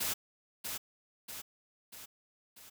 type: noise with echo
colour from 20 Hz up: white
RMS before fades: -34 dBFS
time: 0-0.14 s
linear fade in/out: 10 ms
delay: 640 ms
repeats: 4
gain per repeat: -5 dB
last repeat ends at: 2.7 s
effects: none